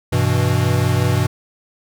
square chord, E minor, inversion first, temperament equal with one note detuned, 98 / 123.47 / 162.26 Hz, G2 / B2 / E3, 0 / 0 / -27 cents, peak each -19 / -18 / -23 dBFS, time 0.12-1.27 s, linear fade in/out 10 ms, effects none

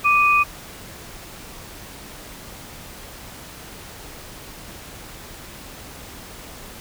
sine tone pair together, 1174.7 / 2489 Hz, D6 / D#7, 0 / 0 cents, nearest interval octave + minor second, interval 1300 cents, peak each -16 dBFS, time 0.04-0.44 s, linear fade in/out 20 ms, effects pink hiss -39 dBFS RMS until 6.8 s

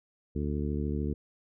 harmonic tone, 73.42 Hz, D2, in tune, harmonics 1 / 2 / 3 / 4 / 5 / 6, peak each -32 / -35 / -35 / -38 / -39 / -41 dBFS, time 0.35-1.14 s, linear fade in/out 10 ms, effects none

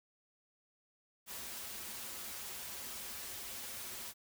white noise with comb filter, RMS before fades -45 dBFS, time 1.26-4.14 s, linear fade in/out 50 ms, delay 6.6 ms, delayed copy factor -0.55, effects none

